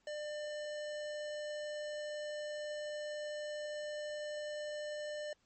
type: tone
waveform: square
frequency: 598 Hz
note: D5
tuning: 31 cents sharp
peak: -40 dBFS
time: 0.07-5.33 s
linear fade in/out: 2 ms
effects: pink hiss -75 dBFS RMS until 5.45 s + MP3 32 kbps